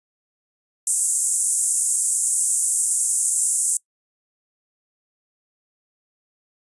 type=band-pass noise; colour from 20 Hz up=pink; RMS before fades=-21 dBFS; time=0.87-3.77 s; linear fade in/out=2 ms; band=7500 to 10000 Hz; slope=48 dB/octave; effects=noise-tail reverb RT60 0.1 s tail -23 dB re dry + resampled to 24000 Hz